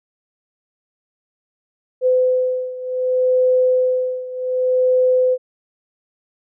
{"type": "beating tone pair", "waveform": "sine", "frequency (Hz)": [508, 508.66], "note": ["B4", "C5"], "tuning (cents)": [49, -49], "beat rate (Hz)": 0.66, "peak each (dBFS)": [-16, -19], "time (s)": [2.01, 5.38], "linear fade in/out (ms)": 50, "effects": []}